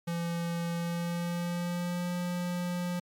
square tone with pitch glide, 170 to 176.91 Hz, F3 to F3, -46 to +23 cents, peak -31 dBFS, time 0.07-3 s, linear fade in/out 10 ms, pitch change +69 cents, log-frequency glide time 0.74-2.12 s, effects MP3 96 kbps

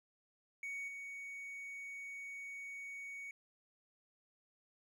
triangle tone with level steps, 2235 Hz, C#7, 14 cents sharp, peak -39 / -43 dBFS, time 0.63-3.31 s, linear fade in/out 2 ms, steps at 0.88 s, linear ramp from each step 2 ms, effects none

